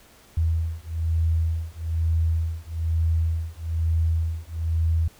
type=beating tone pair; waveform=sine; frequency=81.1 / 82.2 Hz; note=E2 / E2; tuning=-28 / -4 cents; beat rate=1.1 Hz; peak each=-24 / -24 dBFS; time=0.37-5.08 s; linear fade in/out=5 ms; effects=pink hiss -53 dBFS RMS until 5.19 s